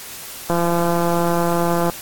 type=click train; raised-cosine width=1 ms; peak=-6 dBFS; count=240; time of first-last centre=0.5-1.898 s; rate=171 Hz; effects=white hiss -34 dBFS RMS until 2.01 s + AAC 64 kbps